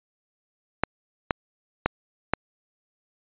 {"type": "clicks", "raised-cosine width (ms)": 0.5, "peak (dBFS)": -5, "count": 4, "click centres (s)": [0.836, 1.308, 1.86, 2.336], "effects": ["resampled to 8000 Hz"]}